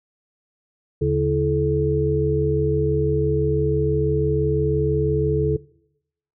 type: tone cluster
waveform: sine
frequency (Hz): 77.2 / 143.2 / 331.5 / 431.3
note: D#2 / D3 / E4 / A4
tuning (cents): -13 / -43 / +10 / -35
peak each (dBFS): -25 / -21 / -27 / -21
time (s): 1.01-5.57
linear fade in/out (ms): 10
effects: noise-tail reverb RT60 0.8 s tail -22 dB re dry